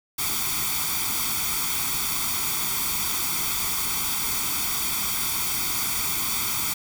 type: noise with comb filter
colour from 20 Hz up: white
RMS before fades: -26 dBFS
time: 0.18-6.74 s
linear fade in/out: 10 ms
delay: 0.87 ms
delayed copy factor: +0.8
effects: none